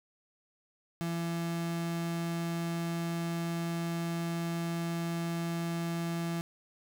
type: tone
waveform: 35% pulse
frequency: 168.4 Hz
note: E3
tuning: 37 cents sharp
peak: -30 dBFS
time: 1.01-6.41 s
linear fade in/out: 0 ms
effects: none